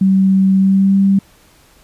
sine tone with pitch glide, 191.7 to 195.73 Hz, G3 to G3, -38 to -2 cents, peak -8 dBFS, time 0.01-1.19 s, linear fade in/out 5 ms, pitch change +36 cents, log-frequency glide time 0.57-0.97 s, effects pink hiss -49 dBFS RMS until 1.83 s + resampled to 32000 Hz

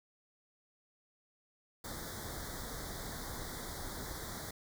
pink band-stop noise, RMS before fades -43 dBFS, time 1.84-4.51 s, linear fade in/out 5 ms, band 2100 to 3400 Hz, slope 96 dB/octave, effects none

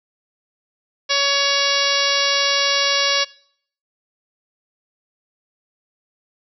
harmonic tone, 561 Hz, C#5, 21 cents sharp, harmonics 1 / 2 / 3 / 4 / 5 / 6 / 7 / 8 / 9 / 10, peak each -25 / -25 / -25 / -25 / -25 / -25 / -25 / -25 / -25 / -25 dBFS, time 1.09-3.25 s, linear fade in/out 20 ms, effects noise-tail reverb RT60 0.6 s tail -22 dB re dry

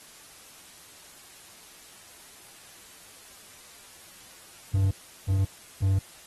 triangle tone bursts, 96.5 Hz, G2, 27 cents flat, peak -18 dBFS, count 3, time 4.74-5.99 s, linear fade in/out 5 ms, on 170 ms, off 370 ms, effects white hiss -50 dBFS RMS until 6.26 s + AAC 32 kbps

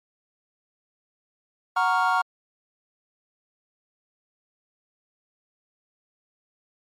triangle chord, Gb major seventh, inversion none, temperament equal, 740 / 932.3 / 1108.7 / 1396.9 Hz, Gb5 / Bb5 / Db6 / F6, 0 / 0 / 0 / 0 cents, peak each -23 dBFS, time 1.76-2.22 s, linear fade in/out 10 ms, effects MP3 64 kbps

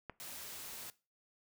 click, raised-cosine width 0.5 ms, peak -28 dBFS, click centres 0.097 s
white noise, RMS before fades -47 dBFS, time 0.2-0.9 s, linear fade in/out 0 ms
effects noise-tail reverb RT60 0.3 s tail -19 dB re dry

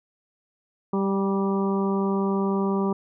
harmonic tone with a mistuned harmonic, 196 Hz, G3, in tune, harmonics 1 / 2 / 3 / 4 / 5 / 6, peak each -23 / -26 / -37 / -36 / -33 / -35 dBFS, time 0.93-2.93 s, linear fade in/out 5 ms, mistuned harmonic 5, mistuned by -18 cents, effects none

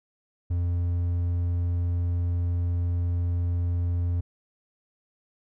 triangle tone, 87.1 Hz, F2, 4 cents flat, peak -21 dBFS, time 0.5-4.21 s, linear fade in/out 10 ms, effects none

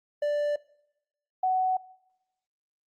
triangle / sine tone pair in turn, 587.3 / 746.4 Hz, D5 / F#5, 0 / +15 cents, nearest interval major third, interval 415 cents, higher second, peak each -22 dBFS, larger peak neither, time 0.22-0.56 / 1.43-1.77 s, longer neither, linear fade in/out 5 ms, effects noise-tail reverb RT60 0.8 s tail -21 dB re dry + Opus 32 kbps

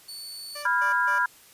sawtooth tone, 4472 Hz, C#8, 14 cents sharp, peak -34 dBFS, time 0.08-0.63 s, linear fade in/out 10 ms
15% pulse tone bursts, 587.3 Hz, D5, in tune, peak -30 dBFS, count 3, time 0.55-1.19 s, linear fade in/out 10 ms, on 120 ms, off 140 ms
sine chord, F diminished, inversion second, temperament equal with one note detuned, 987.8 / 1396.9 / 1632.7 Hz, Cb6 / F6 / Ab6, 0 / 0 / -30 cents, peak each -25 dBFS, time 0.65-1.26 s, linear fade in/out 5 ms
effects white hiss -53 dBFS RMS until 1.53 s + resampled to 32000 Hz

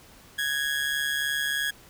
30% pulse tone with amplitude modulation, 1661.2 Hz, G#6, in tune, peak -20 dBFS, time 0.38-1.71 s, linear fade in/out 10 ms, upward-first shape sine, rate 143 Hz, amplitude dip 60%, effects pink hiss -52 dBFS RMS until 1.89 s

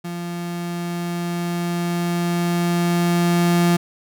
35% pulse tone with level ramp, 173 Hz, F3, 16 cents flat, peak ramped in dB -25 to -12 dBFS, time 0.04-3.77 s, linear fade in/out 10 ms, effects none

